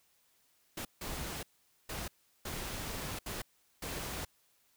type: noise bursts at uneven times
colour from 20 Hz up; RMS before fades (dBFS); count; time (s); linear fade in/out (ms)
pink; -40; 6; 0.77-0.85 / 1.01-1.43 / 1.89-2.08 / 2.45-3.19 / 3.26-3.42 / 3.82-4.25; 5
effects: white hiss -71 dBFS RMS until 4.76 s